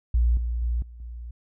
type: tone with level steps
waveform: sine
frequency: 59 Hz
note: A#1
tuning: 22 cents sharp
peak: -17 / -24 / -22 / -40 / -34 dBFS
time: 0.14-1.31 s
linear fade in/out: 5 ms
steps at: 0.37 / 0.62 / 0.82 / 1 s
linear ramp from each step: 2 ms
effects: none